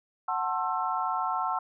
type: chord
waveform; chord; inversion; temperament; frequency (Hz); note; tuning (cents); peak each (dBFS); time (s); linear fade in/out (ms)
sine; F# half-diminished seventh; none; just; 740 / 888 / 1065.6 / 1332; F#5 / A5 / C6 / E6; 0 / +16 / +31 / +18; -32; 0.28-1.59; 5
effects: none